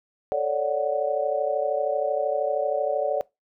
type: chord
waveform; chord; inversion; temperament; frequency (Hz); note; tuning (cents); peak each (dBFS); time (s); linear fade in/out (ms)
sine; D major seventh; second; equal; 440 / 554.4 / 587.3 / 740; A4 / C#5 / D5 / F#5; 0 / 0 / 0 / 0; -30 / -27 / -25 / -29; 0.32-3.21; 0
effects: noise-tail reverb RT60 0.2 s tail -22 dB re dry